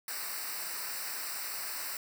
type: noise with comb filter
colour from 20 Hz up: white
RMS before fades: -38 dBFS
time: 0.08-1.97 s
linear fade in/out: 2 ms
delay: 0.3 ms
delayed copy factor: -0.9
effects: none